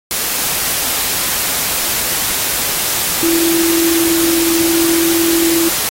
sine tone in noise, 333.6 Hz, E4, 21 cents sharp, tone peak -13 dBFS, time 3.23-5.69 s, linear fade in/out 0 ms, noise white, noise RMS -17 dBFS, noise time 0.11-5.89 s, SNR +1 dB, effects AAC 48 kbps

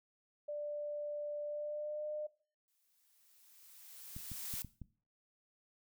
sine tone with pitch glide, 590 to 603.8 Hz, D5 to D5, +8 to +48 cents, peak -38 dBFS, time 0.48-2.27 s, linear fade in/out 10 ms, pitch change +40 cents, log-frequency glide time 1.44-2.06 s
blue noise with exponential growth, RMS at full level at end -40 dBFS, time 2.68-4.62 s, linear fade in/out 0 ms, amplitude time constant 420 ms
clicks, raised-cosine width 5 ms, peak -34 dBFS, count 5, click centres 4.165 / 4.317 / 4.539 / 4.647 / 4.817 s
effects noise-tail reverb RT60 0.4 s tail -18 dB re dry

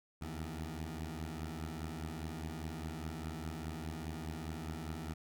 15% pulse beating tone pair, 77.78 / 82.68 Hz, D#2 / E2, 0 / +6 cents, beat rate 4.9 Hz, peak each -36 / -38 dBFS, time 0.21-5.14 s, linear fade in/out 10 ms, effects none

